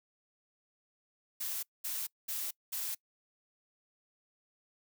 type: noise bursts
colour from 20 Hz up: blue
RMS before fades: -37 dBFS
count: 4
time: 1.4-2.95 s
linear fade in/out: 10 ms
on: 230 ms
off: 210 ms
effects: noise-tail reverb RT60 0.1 s tail -24 dB re dry